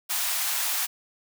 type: high-pass noise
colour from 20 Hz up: white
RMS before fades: -27 dBFS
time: 0.09-0.87 s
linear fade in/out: 20 ms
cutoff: 660 Hz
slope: 48 dB/octave
effects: none